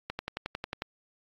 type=click train; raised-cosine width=0.3 ms; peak=-17 dBFS; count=9; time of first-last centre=0.1-0.821 s; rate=11.1 Hz; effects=AAC 64 kbps